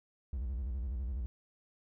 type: tone with vibrato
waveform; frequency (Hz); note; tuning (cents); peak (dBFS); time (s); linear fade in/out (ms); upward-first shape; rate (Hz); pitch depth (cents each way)
triangle; 63.1; B1; +38; -32; 0.33-1.26; 0; square; 12; 170
effects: none